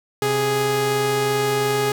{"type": "tone pair together", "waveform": "sawtooth", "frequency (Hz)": [130.81, 415.3], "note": ["C3", "G#4"], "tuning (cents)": [0, 0], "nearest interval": "octave + minor sixth", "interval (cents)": 2000, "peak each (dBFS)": [-22, -15], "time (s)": [0.22, 1.92], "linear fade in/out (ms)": 2, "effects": []}